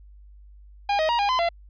45% pulse tone with pitch steps, 810 / 629 / 947 / 812 / 1022 / 682 Hz, G#5 / D#5 / A#5 / G#5 / C6 / F5, -43 / +19 / +27 / -39 / -41 / -41 cents, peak -20 dBFS, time 0.89-1.49 s, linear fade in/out 5 ms, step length 100 ms, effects added 50 Hz sine -45 dBFS peak until 1.69 s + resampled to 11025 Hz

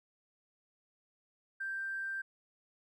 triangle tone with tanh clipping, 1574 Hz, G6, 7 cents sharp, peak -35 dBFS, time 1.6-2.22 s, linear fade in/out 10 ms, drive 2 dB, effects none

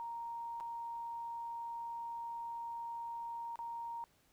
sine tone with dropouts, 932.3 Hz, A#5, in tune, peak -40 dBFS, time 0-4.04 s, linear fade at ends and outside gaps 0 ms, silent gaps 0.601-0.607 / 3.557-3.59 s, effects pink hiss -71 dBFS RMS until 4.32 s

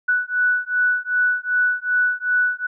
sine beating tone pair, 1480 / 1482.6 Hz, F#6 / F#6, 0 / +3 cents, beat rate 2.6 Hz, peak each -20 dBFS, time 0.08-2.67 s, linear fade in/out 10 ms, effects none

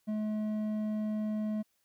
sine tone with hard clipping, 213.9 Hz, A3, 49 cents flat, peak -32 dBFS, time 0.07-1.63 s, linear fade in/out 20 ms, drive 6 dB, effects white hiss -75 dBFS RMS until 1.84 s

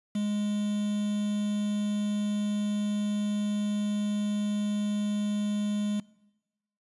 triangle tone with quantisation, 207.5 Hz, G#3, 1 cent flat, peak -24 dBFS, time 0.15-6 s, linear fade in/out 5 ms, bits 7, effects noise-tail reverb RT60 1.0 s tail -22 dB re dry + resampled to 24000 Hz

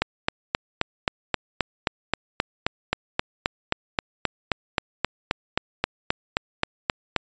click train, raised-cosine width 0.3 ms, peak -4 dBFS, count 28, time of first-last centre 0.02-7.163 s, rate 3.78 Hz, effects resampled to 16000 Hz

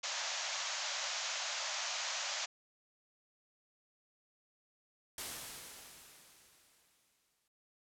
white band-pass noise, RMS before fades -39 dBFS, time 0.03-2.46 s, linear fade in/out 10 ms, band 550 to 7100 Hz, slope 96 dB/octave
white noise with exponential decay, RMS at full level -40 dBFS, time 5.18-7.48 s, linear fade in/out 2 ms, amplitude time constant 500 ms
effects low-pass 12000 Hz 12 dB/octave

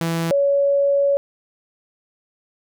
sawtooth / sine tone pair in turn, 165.9 / 561.7 Hz, E3 / C#5, +11 / +23 cents, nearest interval octave + major sixth, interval 2112 cents, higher second, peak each -16 / -14 dBFS, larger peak second, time 0.01-0.31 / 0.31-1.17 s, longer second, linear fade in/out 0 ms, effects none

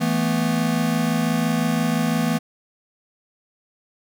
square chord, E suspended fourth, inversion none, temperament equal with one note detuned, 164.81 / 220 / 245.9 Hz, E3 / A3 / B3, 0 / 0 / -7 cents, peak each -24 dBFS, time 0-2.39 s, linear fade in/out 20 ms, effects none

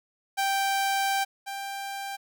sawtooth tone pair in turn, 784 / 789.9 Hz, G5 / G5, 0 / +13 cents, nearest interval unison, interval 13 cents, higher second, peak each -20 / -29 dBFS, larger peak first, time 0.37-1.25 / 1.46-2.17 s, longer first, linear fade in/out 20 ms, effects none

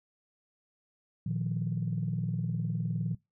sine chord, Bb suspended fourth, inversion none, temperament just, 116.54 / 155.39 / 174.81 Hz, Bb2 / Eb3 / F3, 0 / -2 / +2 cents, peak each -33 dBFS, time 1.26-3.15 s, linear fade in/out 5 ms, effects noise-tail reverb RT60 0.2 s tail -22 dB re dry + tanh soft clip ceiling -21 dBFS

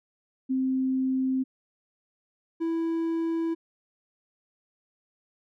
sine / triangle tone pair in turn, 261.6 / 329.6 Hz, C4 / E4, 0 / 0 cents, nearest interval major third, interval 400 cents, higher second, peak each -23 dBFS, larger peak neither, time 0.49-1.44 / 2.6-3.55 s, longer neither, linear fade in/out 20 ms, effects none

